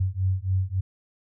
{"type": "beating tone pair", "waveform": "sine", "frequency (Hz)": [92.5, 96.1], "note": ["F#2", "G2"], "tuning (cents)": [0, -34], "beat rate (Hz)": 3.6, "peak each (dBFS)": [-25, -25], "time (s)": [0, 0.81], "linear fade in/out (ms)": 10, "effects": []}